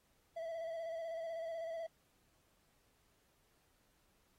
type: tone with vibrato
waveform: triangle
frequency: 659.3 Hz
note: E5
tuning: in tune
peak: -38 dBFS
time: 0.36-1.87 s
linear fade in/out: 10 ms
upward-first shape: square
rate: 16 Hz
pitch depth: 29 cents each way
effects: pink hiss -75 dBFS RMS until 4.38 s + AAC 48 kbps